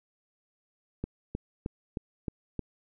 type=click train; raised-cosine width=3 ms; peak=-19 dBFS; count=6; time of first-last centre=1.04-2.593 s; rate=3.22 Hz; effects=none